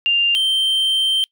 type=tone pair in turn; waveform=sine / triangle; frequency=2794 / 3129 Hz; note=F7 / G7; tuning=0 / -4 cents; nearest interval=major second; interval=196 cents; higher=second; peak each=-13 dBFS; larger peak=neither; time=0.06-0.35 / 0.35-1.24 s; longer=second; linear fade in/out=0 ms; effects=noise-tail reverb RT60 0.1 s tail -25 dB re dry